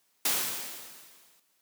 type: noise with exponential decay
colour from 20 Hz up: white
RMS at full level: -25 dBFS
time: 0.25-1.4 s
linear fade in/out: 5 ms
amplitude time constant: 250 ms
effects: white hiss -71 dBFS RMS until 1.61 s + high-pass 150 Hz 12 dB/octave